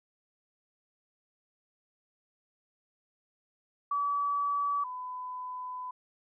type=tone pair in turn; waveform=sine; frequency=1146 / 1004 Hz; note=D6 / B5; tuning=-43 / +28 cents; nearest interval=major second; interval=229 cents; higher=first; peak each=-27 / -36 dBFS; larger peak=first; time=3.91-4.84 / 4.84-5.91 s; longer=second; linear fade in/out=5 ms; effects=none